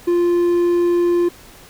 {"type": "tone", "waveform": "triangle", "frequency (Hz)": 348.4, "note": "F4", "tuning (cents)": -4, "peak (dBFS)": -11, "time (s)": [0.07, 1.29], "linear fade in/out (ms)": 10, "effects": ["pink hiss -43 dBFS RMS until 1.69 s"]}